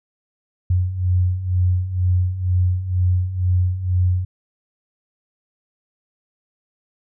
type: beating tone pair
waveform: sine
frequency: 89.3 / 91.4 Hz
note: F2 / F#2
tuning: +39 / -21 cents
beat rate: 2.1 Hz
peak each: -22 / -17 dBFS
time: 0.7-4.25 s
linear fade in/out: 5 ms
effects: none